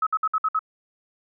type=tone bursts; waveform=sine; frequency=1283 Hz; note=E6; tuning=47 cents flat; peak=-19 dBFS; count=6; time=0.02-0.592 s; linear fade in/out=5 ms; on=47 ms; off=58 ms; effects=none